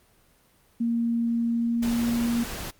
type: tone with pitch glide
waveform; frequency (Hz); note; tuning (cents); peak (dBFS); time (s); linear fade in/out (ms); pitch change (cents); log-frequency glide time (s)
sine; 233.1 to 235.4; A#3 to A#3; 0 to +17; -22; 0.8-2.44; 10; +17; 1.53-2.06
type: noise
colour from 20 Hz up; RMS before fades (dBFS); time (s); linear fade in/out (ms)
pink; -35; 1.82-2.71; 10
effects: pink hiss -61 dBFS RMS until 2.79 s + Opus 32 kbps